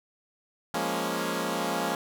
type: chord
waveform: 10% pulse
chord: Bb minor seventh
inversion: second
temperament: equal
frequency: 174.61 / 207.7 / 233.1 / 277.2 Hz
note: F3 / Ab3 / Bb3 / Db4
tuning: 0 / 0 / 0 / 0 cents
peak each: -25 dBFS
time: 0.74-1.95 s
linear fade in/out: 2 ms
effects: none